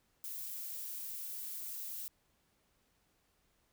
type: noise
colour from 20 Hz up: violet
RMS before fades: -43 dBFS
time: 0.24-2.08 s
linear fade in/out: 0 ms
effects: pink hiss -75 dBFS RMS until 3.72 s